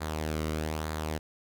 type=tone with flanger; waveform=sawtooth; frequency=77.78 Hz; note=D#2; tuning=in tune; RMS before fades=-33 dBFS; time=0-1.19 s; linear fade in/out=20 ms; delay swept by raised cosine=0.35 to 1.2 ms; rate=1.1 Hz; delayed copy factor=-0.5; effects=none